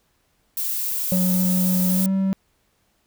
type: noise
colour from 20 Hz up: violet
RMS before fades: -25 dBFS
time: 0.57-2.06 s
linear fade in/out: 2 ms
type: tone with pitch glide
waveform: triangle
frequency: 183.8 to 192.38 Hz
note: F#3 to G3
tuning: -11 to -32 cents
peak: -16 dBFS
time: 1.12-2.33 s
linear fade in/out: 0 ms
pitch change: +79 cents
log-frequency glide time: 1.89-2.11 s
type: tone with exponential decay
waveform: sine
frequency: 554.4 Hz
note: C#5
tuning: in tune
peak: -21 dBFS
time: 1.12-1.35 s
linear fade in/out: 2 ms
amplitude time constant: 48 ms
effects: pink hiss -66 dBFS RMS until 3.06 s